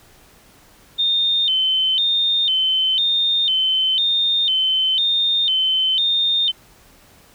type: tone with vibrato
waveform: sine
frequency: 3344 Hz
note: G#7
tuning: 11 cents sharp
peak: -15 dBFS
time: 0.98-6.52 s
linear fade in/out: 20 ms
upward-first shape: square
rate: 1 Hz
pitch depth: 150 cents each way
effects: pink hiss -50 dBFS RMS until 7.34 s